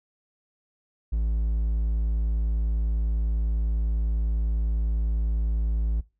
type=tone; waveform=triangle; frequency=55 Hz; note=A1; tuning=in tune; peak=-20 dBFS; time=1.12-6.01 s; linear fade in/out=10 ms; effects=noise-tail reverb RT60 0.3 s tail -22 dB re dry